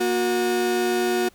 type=tone pair together; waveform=35% pulse; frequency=235.5 / 363.2 Hz; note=A#3 / F#4; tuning=+18 / -32 cents; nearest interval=minor sixth; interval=750 cents; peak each=-26 / -19 dBFS; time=0-1.29 s; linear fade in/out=10 ms; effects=pink hiss -56 dBFS RMS until 1.34 s